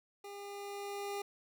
25% pulse tone with level ramp, 403.4 Hz, G4, 50 cents sharp, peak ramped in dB -42 to -33 dBFS, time 0.24-1.22 s, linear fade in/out 5 ms, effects none

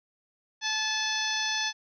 harmonic tone, 867 Hz, A5, 26 cents flat, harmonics 1 / 2 / 3 / 4 / 5 / 6 / 7, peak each -36 / -32 / -36 / -33 / -36 / -35 / -36 dBFS, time 0.61-1.73 s, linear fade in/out 50 ms, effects none

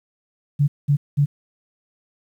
sine tone bursts, 143.7 Hz, D3, 37 cents flat, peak -13 dBFS, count 3, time 0.59-1.26 s, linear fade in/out 20 ms, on 90 ms, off 200 ms, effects 9-bit

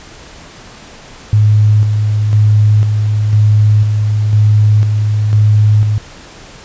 sine tone with tremolo, 105.8 Hz, G#2, 33 cents sharp, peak -5 dBFS, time 1.33-5.98 s, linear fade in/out 0 ms, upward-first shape square, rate 1 Hz, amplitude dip 40%, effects pink hiss -35 dBFS RMS until 6.64 s + resampled to 16000 Hz

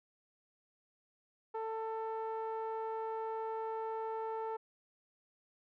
sawtooth tone with low-pass filter, 444.6 Hz, A4, 18 cents sharp, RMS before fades -39 dBFS, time 1.54-4.57 s, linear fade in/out 10 ms, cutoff 1000 Hz, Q 2.2, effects none

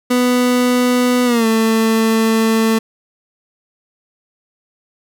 30% pulse tone with pitch glide, 247.8 to 223.3 Hz, B3 to A3, +6 to +26 cents, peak -9 dBFS, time 0.1-2.79 s, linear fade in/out 10 ms, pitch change -180 cents, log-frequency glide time 1.25-1.46 s, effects none

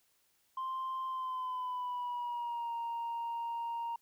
sine tone with pitch glide, 1046.5 to 932.3 Hz, C6 to A#5, 0 to 0 cents, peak -33 dBFS, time 0.57-3.96 s, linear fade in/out 5 ms, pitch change -200 cents, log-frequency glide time 1.07-2.73 s, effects tanh soft clip ceiling -33 dBFS + white hiss -73 dBFS RMS until 4.01 s

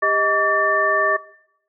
sine tone cluster, 399.1 / 627 / 1147 / 1788 Hz, G4 / D#5 / D6 / A6, +31 / +13 / -41 / +27 cents, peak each -26 / -22 / -18 / -19 dBFS, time 0.02-1.17 s, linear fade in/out 10 ms, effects noise-tail reverb RT60 0.8 s tail -21 dB re dry

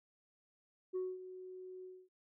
sine tone with ADSR envelope, 370 Hz, F#4, in tune, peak -32 dBFS, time 0.93-2.09 s, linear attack 29 ms, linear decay 220 ms, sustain -14 dB, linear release 250 ms, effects noise-tail reverb RT60 0.1 s tail -24 dB re dry + tanh soft clip ceiling -33 dBFS

